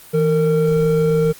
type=tone pair together; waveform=triangle; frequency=161.86 / 457.8 Hz; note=E3 / A#4; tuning=-31 / -31 cents; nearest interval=octave + tritone; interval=1800 cents; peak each=-15 / -13 dBFS; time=0.13-1.33 s; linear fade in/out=20 ms; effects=white hiss -42 dBFS RMS until 1.39 s + Opus 32 kbps